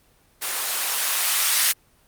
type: noise with band-pass filter sweep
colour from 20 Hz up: violet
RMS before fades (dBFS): -22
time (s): 0.41-1.73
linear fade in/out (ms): 20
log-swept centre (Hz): 510 to 1500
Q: 0.76
effects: pink hiss -59 dBFS RMS until 2.07 s + Opus 24 kbps